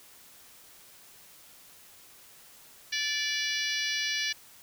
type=harmonic tone with a mistuned harmonic; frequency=582 Hz; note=D5; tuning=16 cents flat; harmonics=3 / 4 / 5 / 6 / 7 / 8 / 9 / 10; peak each=-34 / -35 / -36 / -37 / -37 / -38 / -39 / -39 dBFS; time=2.92-4.33 s; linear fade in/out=10 ms; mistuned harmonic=6; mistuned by=-21 cents; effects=white hiss -54 dBFS RMS until 4.62 s